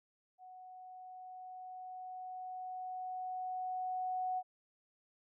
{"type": "tone with level ramp", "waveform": "sine", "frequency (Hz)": 740, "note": "F#5", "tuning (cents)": 0, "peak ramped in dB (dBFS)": [-51, -33], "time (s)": [0.38, 4.43], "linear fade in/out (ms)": 50, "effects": []}